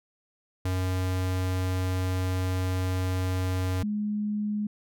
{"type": "tone pair in turn", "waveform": ["square", "sine"], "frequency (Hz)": [92.5, 209.2], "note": ["F#2", "G#3"], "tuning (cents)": [0, 13], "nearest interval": "octave + major second", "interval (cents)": 1413, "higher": "second", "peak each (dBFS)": -26, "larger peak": "neither", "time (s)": [[0.65, 3.83], [3.83, 4.67]], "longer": "first", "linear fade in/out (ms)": 5, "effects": []}